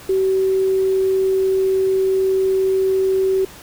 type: tone with quantisation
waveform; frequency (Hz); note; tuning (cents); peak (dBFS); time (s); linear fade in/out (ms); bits
sine; 381.3; G4; -48; -14; 0.09-3.45; 5; 7
effects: pink hiss -40 dBFS RMS until 3.62 s